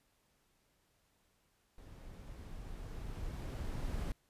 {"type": "noise with level ramp", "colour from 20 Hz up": "brown", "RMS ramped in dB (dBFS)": [-52, -37], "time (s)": [1.78, 4.12], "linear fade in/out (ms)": 2, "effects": ["pink hiss -75 dBFS RMS until 4.29 s", "resampled to 32000 Hz"]}